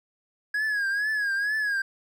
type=tone with vibrato; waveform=triangle; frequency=1661.2 Hz; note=G#6; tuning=in tune; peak=-22 dBFS; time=0.54-1.82 s; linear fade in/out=5 ms; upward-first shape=triangle; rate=2.2 Hz; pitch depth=100 cents each way; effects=none